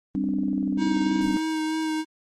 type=chord; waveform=sine; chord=G suspended fourth; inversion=none; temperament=just; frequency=196 / 261.3 / 294 Hz; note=G3 / C4 / D4; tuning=0 / -2 / +2 cents; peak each=-27 dBFS; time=0.15-1.37 s; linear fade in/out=0 ms
type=click train; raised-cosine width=2 ms; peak=-29 dBFS; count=23; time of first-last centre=0.24-1.308 s; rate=20.6 Hz
type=tone with vibrato; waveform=square; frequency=315 Hz; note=D#4; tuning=21 cents sharp; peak=-25 dBFS; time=0.77-2.05 s; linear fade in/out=50 ms; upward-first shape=sine; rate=3.2 Hz; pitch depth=15 cents each way
effects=low-pass 9000 Hz 12 dB/octave + Opus 24 kbps